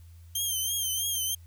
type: tone with vibrato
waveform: 10% pulse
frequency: 3158 Hz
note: G7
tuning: 12 cents sharp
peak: -20 dBFS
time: 0.35-1.35 s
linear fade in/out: 5 ms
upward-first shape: triangle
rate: 3.1 Hz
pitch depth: 75 cents each way
effects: added 84 Hz sine -47 dBFS peak until 1.46 s + white hiss -65 dBFS RMS until 1.46 s